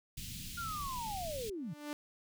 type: band-stop noise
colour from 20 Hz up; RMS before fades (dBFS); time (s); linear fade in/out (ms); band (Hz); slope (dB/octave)
pink; -44; 0.17-1.5; 5; 220 to 2700; 24
type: linear sweep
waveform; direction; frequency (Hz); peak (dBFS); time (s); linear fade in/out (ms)
sine; down; 1426 to 138.59; -38; 0.57-1.74; 10
type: tone with exponential growth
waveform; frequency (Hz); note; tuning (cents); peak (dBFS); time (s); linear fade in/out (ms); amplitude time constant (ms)
sawtooth; 295.2; D4; +9; -32; 1.5-1.93; 0; 92
effects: none